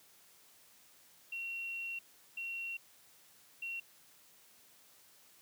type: tone bursts at uneven times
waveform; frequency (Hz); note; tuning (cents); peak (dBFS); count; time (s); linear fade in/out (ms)
sine; 2735; F7; -37; -38; 3; 1.32-1.99 / 2.37-2.77 / 3.62-3.8; 5
effects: white hiss -63 dBFS RMS until 5.41 s + high-pass 80 Hz 12 dB/octave